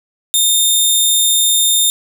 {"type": "tone", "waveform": "15% pulse", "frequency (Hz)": 3637, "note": "A#7", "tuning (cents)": -43, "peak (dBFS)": -3, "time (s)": [0.34, 1.9], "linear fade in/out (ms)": 0, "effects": []}